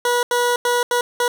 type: tone bursts at uneven times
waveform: 20% pulse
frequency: 485.4 Hz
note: B4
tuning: 30 cents flat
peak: -11 dBFS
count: 5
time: 0.05-0.23 / 0.31-0.56 / 0.65-0.83 / 0.91-1.01 / 1.2-1.28 s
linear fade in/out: 2 ms
effects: none